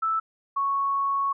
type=tone pair in turn; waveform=sine; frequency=1317 / 1107.5 Hz; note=E6 / C#6; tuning=-2 / -2 cents; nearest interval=minor third; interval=300 cents; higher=first; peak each=-22 dBFS; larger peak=neither; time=0.02-0.2 / 0.56-1.33 s; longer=second; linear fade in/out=10 ms; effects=none